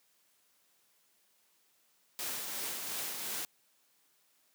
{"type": "noise with tremolo", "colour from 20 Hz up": "white", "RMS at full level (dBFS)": -37, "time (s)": [2.19, 3.45], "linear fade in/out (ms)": 0, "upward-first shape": "triangle", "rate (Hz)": 2.8, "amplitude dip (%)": 35, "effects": ["white hiss -71 dBFS RMS until 4.54 s", "high-pass 150 Hz 12 dB/octave"]}